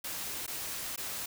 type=noise with dropouts; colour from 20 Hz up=white; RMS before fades=-38 dBFS; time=0.04-1.26 s; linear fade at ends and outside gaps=5 ms; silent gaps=0.465-0.477 / 0.961-0.976 s; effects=none